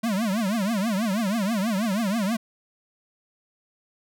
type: tone with vibrato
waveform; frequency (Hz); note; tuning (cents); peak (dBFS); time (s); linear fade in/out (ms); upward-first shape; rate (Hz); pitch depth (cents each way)
square; 210; G#3; +19; -23; 0.03-2.37; 10; triangle; 6.2; 250
effects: none